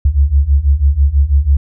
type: beating tone pair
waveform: sine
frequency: 67.1 / 73.2 Hz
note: C2 / D2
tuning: +44 / -5 cents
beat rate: 6.1 Hz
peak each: -12 / -10 dBFS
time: 0.05-1.57 s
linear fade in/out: 5 ms
effects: none